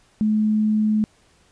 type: tone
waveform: sine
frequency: 214.4 Hz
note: A3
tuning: 45 cents flat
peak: -16 dBFS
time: 0.21-1.04 s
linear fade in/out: 0 ms
effects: pink hiss -58 dBFS RMS until 1.51 s + resampled to 22050 Hz